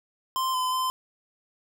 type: tone with pitch steps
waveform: square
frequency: 1043 / 1019 / 1030 Hz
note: C6 / C6 / C6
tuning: -6 / -46 / -28 cents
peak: -25 dBFS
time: 0.36-0.9 s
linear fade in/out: 0 ms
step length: 180 ms
effects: none